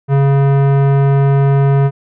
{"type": "tone with tanh clipping", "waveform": "sine", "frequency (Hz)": 138.59, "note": "C#3", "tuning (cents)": 0, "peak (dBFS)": -10, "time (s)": [0.08, 1.91], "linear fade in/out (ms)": 50, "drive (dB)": 18, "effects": []}